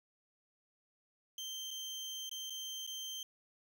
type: tone with dropouts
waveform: 30% pulse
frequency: 3136 Hz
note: G7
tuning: in tune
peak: -38 dBFS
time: 1.38-3.23 s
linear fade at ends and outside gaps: 2 ms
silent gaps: 1.707-1.711 / 2.294-2.313 / 2.498-2.504 / 2.866-2.874 s
effects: none